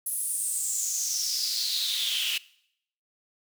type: noise with high-pass filter sweep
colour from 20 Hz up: pink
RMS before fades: -29 dBFS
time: 0.06-2.38 s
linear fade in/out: 5 ms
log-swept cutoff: 11000 to 2800 Hz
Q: 6.6
effects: noise-tail reverb RT60 0.7 s tail -21 dB re dry